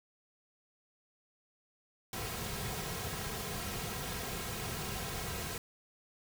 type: noise with comb filter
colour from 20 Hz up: pink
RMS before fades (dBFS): -39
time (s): 2.13-5.58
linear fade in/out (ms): 2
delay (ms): 3.4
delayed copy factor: -0.6
effects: none